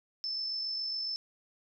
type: tone with amplitude modulation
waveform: sine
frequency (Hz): 5274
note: E8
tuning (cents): 0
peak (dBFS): -31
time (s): 0.24-1.16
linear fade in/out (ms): 0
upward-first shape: sine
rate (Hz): 47.2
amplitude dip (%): 30
effects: none